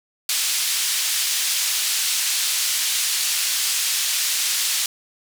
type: band-pass noise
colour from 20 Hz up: pink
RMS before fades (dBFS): -22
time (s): 0.29-4.86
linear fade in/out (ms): 2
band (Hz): 3400 to 12000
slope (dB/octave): 12
effects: none